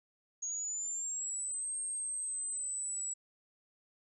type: exponential two-way sweep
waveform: sine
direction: up then down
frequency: 6610 to 8500 to 7800 Hz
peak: -35 dBFS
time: 0.42-3.14 s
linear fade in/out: 10 ms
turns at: 1.79 s
effects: none